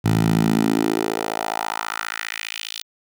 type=tone with high-pass filter sweep; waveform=10% pulse; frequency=54.8 Hz; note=A1; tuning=6 cents flat; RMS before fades=-22 dBFS; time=0.04-2.83 s; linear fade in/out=20 ms; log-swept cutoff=110 to 3800 Hz; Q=2.4; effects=none